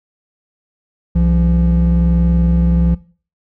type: tone pair together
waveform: triangle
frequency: 64 / 170.86 Hz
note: C2 / F3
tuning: -38 / -38 cents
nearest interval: octave + perfect fourth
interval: 1700 cents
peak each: -10 dBFS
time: 1.15-2.95 s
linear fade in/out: 10 ms
effects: noise-tail reverb RT60 0.4 s tail -20 dB re dry + tanh soft clip ceiling -4 dBFS